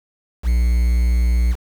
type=tone with quantisation; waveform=triangle; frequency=59.6 Hz; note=A#1; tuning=39 cents sharp; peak=-11 dBFS; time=0.43-1.56 s; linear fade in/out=50 ms; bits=6; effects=none